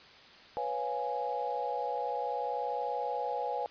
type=chord; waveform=sine; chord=C# dominant seventh; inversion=third; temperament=equal; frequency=493.9 / 554.4 / 698.5 / 830.6 Hz; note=B4 / C#5 / E#5 / G#5; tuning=0 / 0 / 0 / 0 cents; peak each=-37 / -39 / -39 / -34 dBFS; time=0.57-3.66 s; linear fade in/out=0 ms; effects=white hiss -54 dBFS RMS until 3.7 s + resampled to 11025 Hz